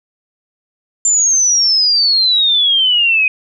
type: exponential sweep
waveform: sine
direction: down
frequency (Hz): 7270 to 2489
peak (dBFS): -9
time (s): 1.05-3.28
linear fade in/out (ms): 2
effects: none